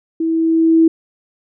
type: tone with level ramp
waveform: sine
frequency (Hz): 325.8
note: E4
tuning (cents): -20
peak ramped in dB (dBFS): -15 to -6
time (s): 0.2-0.88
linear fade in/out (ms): 5
effects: none